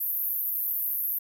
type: band-pass noise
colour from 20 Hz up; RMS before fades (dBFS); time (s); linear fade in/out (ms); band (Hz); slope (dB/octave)
pink; -29; 0-1.19; 10; 12000 to 15000; 96
effects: none